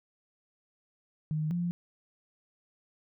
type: tone pair in turn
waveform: sine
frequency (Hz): 154.5 / 174.02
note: D#3 / F3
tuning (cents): -12 / -6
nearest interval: major second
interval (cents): 206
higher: second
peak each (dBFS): -28 / -28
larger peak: neither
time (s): 1.31-1.51 / 1.51-1.71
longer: neither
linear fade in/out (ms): 0
effects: none